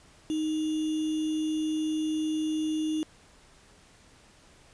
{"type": "tone with sample-and-hold", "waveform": "sine", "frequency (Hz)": 311.1, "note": "D#4", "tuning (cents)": 0, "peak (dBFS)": -26, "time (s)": [0.3, 3.03], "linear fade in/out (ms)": 0, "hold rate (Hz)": 3150, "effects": ["pink hiss -57 dBFS RMS until 4.73 s", "resampled to 22050 Hz"]}